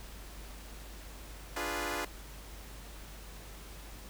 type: chord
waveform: 10% pulse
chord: D diminished seventh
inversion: none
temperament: equal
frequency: 293.7 / 349.2 / 415.3 / 493.9 Hz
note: D4 / F4 / Ab4 / Cb5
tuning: 0 / 0 / 0 / 0 cents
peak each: -31 / -30 / -32 / -32 dBFS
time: 1.56-2.05 s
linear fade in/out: 5 ms
effects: added 50 Hz sine -47 dBFS peak until 4.09 s + pink hiss -51 dBFS RMS until 4.09 s